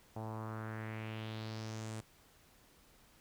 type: tone with low-pass filter sweep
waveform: sawtooth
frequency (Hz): 110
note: A2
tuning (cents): 0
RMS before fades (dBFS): -43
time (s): 0.16-2.01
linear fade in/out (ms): 5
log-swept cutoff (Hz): 790 to 8900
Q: 2.9
effects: pink hiss -65 dBFS RMS until 3.2 s